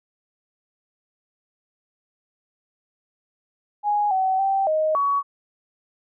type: tone with pitch steps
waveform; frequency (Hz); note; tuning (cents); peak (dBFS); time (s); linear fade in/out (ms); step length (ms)
sine; 829 / 758 / 779 / 624 / 1125; G#5 / F#5 / G5 / D#5 / C#6; -3 / +42 / -11 / +5 / +25; -18; 3.83-5.23; 50; 280
effects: none